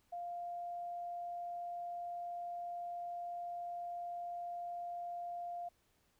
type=tone; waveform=sine; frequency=698.5 Hz; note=F5; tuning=in tune; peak=-40 dBFS; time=0.12-5.69 s; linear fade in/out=10 ms; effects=pink hiss -75 dBFS RMS until 6.19 s